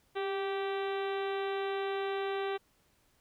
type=harmonic tone with a mistuned harmonic; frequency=389 Hz; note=G4; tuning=13 cents flat; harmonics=1 / 2 / 3 / 4 / 5 / 6 / 7 / 8 / 9 / 10; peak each=-33 / -39 / -43 / -45 / -47 / -49 / -50 / -51 / -52 / -53 dBFS; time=0.15-2.58 s; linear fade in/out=20 ms; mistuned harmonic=1; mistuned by=+27 cents; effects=pink hiss -70 dBFS RMS until 3.2 s

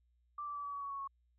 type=tone with pitch steps; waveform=sine; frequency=1174.7 / 1163.9 / 1153.2 / 1142.6 / 1132.1 / 1121.7 / 1111.3 / 1101.1 Hz; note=D6 / D6 / D6 / D6 / C#6 / C#6 / C#6 / C#6; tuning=0 / -16 / -32 / -48 / +36 / +20 / +4 / -12 cents; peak=-39 dBFS; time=0.38-1.076 s; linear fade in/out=5 ms; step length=87 ms; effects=added 60 Hz sine -70 dBFS peak until 1.38 s

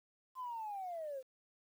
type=linear sweep; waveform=sine; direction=down; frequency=1046.5 to 506 Hz; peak=-39 dBFS; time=0.35-1.23 s; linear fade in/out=50 ms; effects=tanh soft clip ceiling -36 dBFS + 11-bit

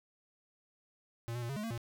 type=tone with pitch steps; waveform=square; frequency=116.6 / 121.5 / 117.5 / 137.9 / 210.9 / 227.6 / 117.5 Hz; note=A#2 / B2 / A#2 / C#3 / G#3 / A#3 / A#2; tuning=+1 / -28 / +14 / -9 / +27 / -41 / +14 cents; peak=-37 dBFS; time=1.28-1.777 s; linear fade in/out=0 ms; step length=71 ms; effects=none

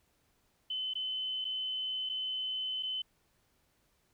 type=tone with dropouts; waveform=sine; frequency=3041 Hz; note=F#7; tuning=47 cents sharp; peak=-33 dBFS; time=0.7-3.02 s; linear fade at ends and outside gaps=5 ms; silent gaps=0.937-0.953 / 1.445-1.45 / 2.092-2.096 / 2.827-2.831 s; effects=pink hiss -73 dBFS RMS until 4.13 s

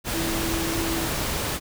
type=tone in noise; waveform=sine; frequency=330 Hz; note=E4; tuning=2 cents sharp; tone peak=-28 dBFS; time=0.12-1.1 s; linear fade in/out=50 ms; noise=pink; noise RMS=-27 dBFS; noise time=0.04-1.6 s; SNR=-4 dB; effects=none

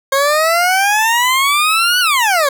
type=exponential two-way sweep; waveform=20% pulse; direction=up then down; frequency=537 to 1499 to 537 Hz; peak=-6 dBFS; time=0.12-2.49 s; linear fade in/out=5 ms; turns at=2 s; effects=none

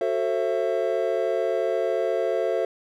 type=chord; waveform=triangle; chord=F# half-diminished seventh; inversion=none; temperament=just; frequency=370 / 444 / 532.8 / 666 Hz; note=F#4 / A4 / C5 / E5; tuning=0 / +16 / +31 / +18 cents; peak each=-27 / -25 / -25 / -25 dBFS; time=0.01-2.65 s; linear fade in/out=2 ms; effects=none

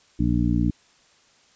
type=harmonic tone; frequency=59.1 Hz; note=A#1; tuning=24 cents sharp; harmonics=1 / 2 / 3 / 4 / 5; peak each=-25 / -25 / -25 / -25 / -25 dBFS; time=0.19-0.71 s; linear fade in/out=10 ms; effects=white hiss -58 dBFS RMS until 1.55 s + resampled to 16000 Hz

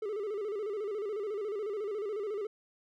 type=tone with vibrato; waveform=triangle; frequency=415.3 Hz; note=G#4; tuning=in tune; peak=-31 dBFS; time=0.02-2.47 s; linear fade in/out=5 ms; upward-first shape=square; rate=14 Hz; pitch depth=82 cents each way; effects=none

